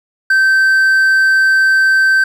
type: tone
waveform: triangle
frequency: 1552 Hz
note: G6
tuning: 18 cents flat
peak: -6 dBFS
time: 0.3-2.24 s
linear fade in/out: 5 ms
effects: none